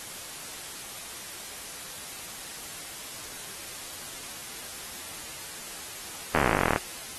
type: slowing click train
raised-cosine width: 0.5 ms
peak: -8 dBFS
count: 23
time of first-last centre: 6.35-6.761 s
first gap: 12 ms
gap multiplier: 1.04
effects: white hiss -40 dBFS RMS until 7.18 s + AAC 32 kbps